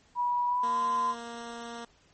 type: tone with pitch glide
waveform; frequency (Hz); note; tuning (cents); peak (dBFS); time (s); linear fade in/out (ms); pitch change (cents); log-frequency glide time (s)
sine; 973 to 1023.7; B5 to C6; -26 to -38; -25; 0.15-1.15; 50; +88; 0.48-0.81
type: tone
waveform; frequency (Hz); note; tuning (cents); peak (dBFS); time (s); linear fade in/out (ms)
10% pulse; 234.3; A#3; +9; -30; 0.63-1.85; 5
effects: pink hiss -63 dBFS RMS until 2.13 s + MP3 32 kbps